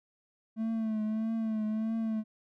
triangle tone with vibrato, 220 Hz, A3, in tune, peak -27 dBFS, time 0.56-2.24 s, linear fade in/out 50 ms, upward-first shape triangle, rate 1.6 Hz, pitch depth 52 cents each way, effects none

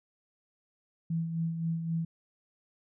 sine tone with tremolo, 164.81 Hz, E3, in tune, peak -27 dBFS, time 1.1-2.05 s, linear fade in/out 5 ms, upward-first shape sine, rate 3.8 Hz, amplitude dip 50%, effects none

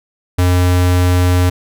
square tone, 90 Hz, F#2, 47 cents flat, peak -10 dBFS, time 0.38-1.5 s, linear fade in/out 10 ms, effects none

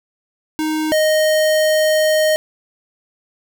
square tone pair in turn, 311.1 / 620.9 Hz, D#4 / D#5, 0 / -4 cents, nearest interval octave, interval 1196 cents, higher second, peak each -18 / -13 dBFS, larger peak second, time 0.59-0.92 / 0.92-2.36 s, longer second, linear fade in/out 0 ms, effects none

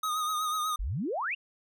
square tone with vibrato, 1244.5 Hz, D#6, in tune, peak -29 dBFS, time 0.03-0.76 s, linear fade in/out 5 ms, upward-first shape sine, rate 8.1 Hz, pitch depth 43 cents each way
sine exponential sweep, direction up, 37.36 to 2906 Hz, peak -29 dBFS, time 0.79-1.35 s, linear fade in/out 10 ms
effects none

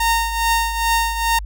sawtooth tone with tremolo, 920 Hz, A#5, 23 cents flat, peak -10 dBFS, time 0-1.39 s, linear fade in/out 5 ms, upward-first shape triangle, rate 2.4 Hz, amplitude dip 70%, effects added 50 Hz sine -26 dBFS peak until 1.45 s

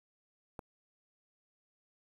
click, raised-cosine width 1 ms, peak -28 dBFS, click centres 0.592 s, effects 9-bit

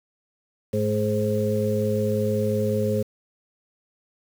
harmonic tone with a mistuned harmonic, 105.5 Hz, G#2, 28 cents sharp, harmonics 1 / 2 / 4 / 5, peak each -26 / -26 / -26 / -26 dBFS, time 0.73-3.03 s, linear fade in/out 10 ms, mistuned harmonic 2, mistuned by +28 cents, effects 7-bit

